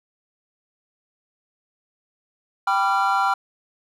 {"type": "chord", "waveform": "triangle", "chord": "G dominant seventh", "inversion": "none", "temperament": "equal with one note detuned", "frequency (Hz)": [784, 987.8, 1174.7, 1376.1], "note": ["G5", "B5", "D6", "F6"], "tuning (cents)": [0, 0, 0, -26], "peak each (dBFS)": [-20, -22, -26, -20], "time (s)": [2.67, 3.34], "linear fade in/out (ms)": 5, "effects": []}